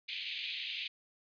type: band-pass noise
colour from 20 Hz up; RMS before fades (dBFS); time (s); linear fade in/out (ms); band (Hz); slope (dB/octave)
pink; -40; 0.08-0.88; 10; 2300 to 4100; 48
effects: resampled to 11025 Hz